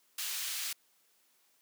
pink high-pass noise, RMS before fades -37 dBFS, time 0.18-0.73 s, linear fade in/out 5 ms, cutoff 2700 Hz, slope 12 dB/octave, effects white hiss -70 dBFS RMS until 1.61 s + high-pass 200 Hz 12 dB/octave

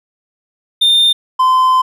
triangle tone pair in turn, 3619 / 1029.1 Hz, A7 / C6, +48 / -29 cents, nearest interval octave + minor seventh, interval 2177 cents, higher first, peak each -6 dBFS, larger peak neither, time 0.81-1.13 / 1.39-1.82 s, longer second, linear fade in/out 10 ms, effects none

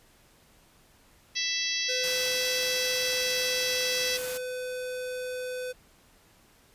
harmonic tone, 661 Hz, E5, 5 cents sharp, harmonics 3 / 4 / 5 / 6 / 7 / 8 / 9, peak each -35 / -35 / -35 / -35 / -35 / -35 / -35 dBFS, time 1.35-4.18 s, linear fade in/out 20 ms
square tone with pitch glide, 507 to 503.5 Hz, B4 to B4, +45 to +33 cents, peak -33 dBFS, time 1.88-5.73 s, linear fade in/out 20 ms, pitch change -12 cents, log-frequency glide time 2.53-4.62 s
white noise, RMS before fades -37 dBFS, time 2.03-4.38 s, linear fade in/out 10 ms
effects pink hiss -60 dBFS RMS until 6.74 s + resampled to 32000 Hz

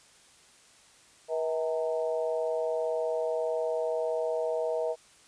harmonic tone with a mistuned harmonic, 160.1 Hz, D#3, 50 cents sharp, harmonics 3 / 4 / 5 / 6, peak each -30 / -30 / -43 / -42 dBFS, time 1.28-4.96 s, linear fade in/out 50 ms, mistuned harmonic 6, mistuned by -83 cents, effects white hiss -58 dBFS RMS until 5.27 s + resampled to 22050 Hz

